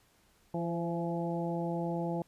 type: harmonic tone with a mistuned harmonic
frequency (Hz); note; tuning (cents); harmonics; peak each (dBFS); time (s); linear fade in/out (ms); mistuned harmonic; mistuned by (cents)
169.3; E3; +46; 1 / 2 / 3 / 4 / 5; -34 / -37 / -39 / -40 / -41; 0.54-2.22; 2; 3; +26
effects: pink hiss -67 dBFS RMS until 2.27 s + resampled to 32000 Hz